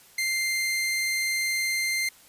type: tone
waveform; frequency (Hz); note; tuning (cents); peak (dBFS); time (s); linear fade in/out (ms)
sawtooth; 2093; C7; 0; -21; 0.18-2.09; 5
effects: white hiss -54 dBFS RMS until 2.28 s + resampled to 32000 Hz